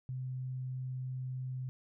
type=tone; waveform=sine; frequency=128.8 Hz; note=C3; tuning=27 cents flat; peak=-36 dBFS; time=0.09-1.69 s; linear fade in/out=0 ms; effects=none